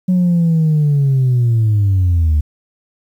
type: linear sweep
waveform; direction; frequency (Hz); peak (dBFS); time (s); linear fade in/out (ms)
sine; down; 185 to 73.42; -8; 0.08-2.41; 10
effects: tanh soft clip ceiling -8 dBFS + 8-bit